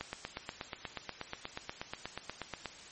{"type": "click train", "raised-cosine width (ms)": 0.3, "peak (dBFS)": -21, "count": 23, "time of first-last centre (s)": [0.01, 2.657], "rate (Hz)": 8.31, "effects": ["white hiss -51 dBFS RMS until 2.91 s", "MP3 32 kbps"]}